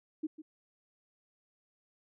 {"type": "tone with echo", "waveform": "sine", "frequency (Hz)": 311.1, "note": "D#4", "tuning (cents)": 0, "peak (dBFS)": -31, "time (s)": [0.23, 0.27], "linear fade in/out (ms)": 10, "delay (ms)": 150, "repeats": 1, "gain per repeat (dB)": -13, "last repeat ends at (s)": 0.42, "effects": []}